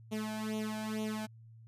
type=tone with flanger; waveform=sawtooth; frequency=216.4 Hz; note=A3; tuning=29 cents flat; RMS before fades=-37 dBFS; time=0.11-1.27 s; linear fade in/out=20 ms; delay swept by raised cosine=0.3 to 1.29 ms; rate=2.2 Hz; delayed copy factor=+0.85; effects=added 113 Hz sine -52 dBFS peak until 1.67 s + resampled to 32000 Hz